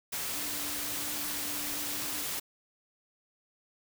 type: tone in noise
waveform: sine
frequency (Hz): 292.3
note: D4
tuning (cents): -8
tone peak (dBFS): -46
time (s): 0.34-2.24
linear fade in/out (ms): 10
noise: white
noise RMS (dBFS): -35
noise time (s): 0.12-2.4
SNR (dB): -14
effects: none